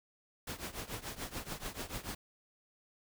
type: noise with tremolo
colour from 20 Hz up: pink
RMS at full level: -39 dBFS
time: 0.47-2.15 s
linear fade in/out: 5 ms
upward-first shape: triangle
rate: 6.9 Hz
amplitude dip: 90%
effects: none